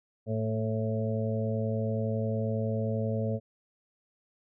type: harmonic tone with a mistuned harmonic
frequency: 110 Hz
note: A2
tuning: in tune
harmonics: 1 / 2 / 4 / 5 / 6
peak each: -30 / -33 / -36 / -35 / -40 dBFS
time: 0.26-3.4 s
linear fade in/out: 50 ms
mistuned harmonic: 2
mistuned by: +17 cents
effects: none